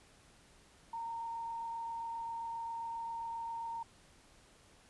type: tone with frequency modulation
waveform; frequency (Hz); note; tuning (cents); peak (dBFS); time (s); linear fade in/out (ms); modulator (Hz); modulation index
sine; 920; A#5; -23; -38; 0.93-3.83; 5; 27.5; 0.34
effects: pink hiss -63 dBFS RMS until 4.89 s + resampled to 24000 Hz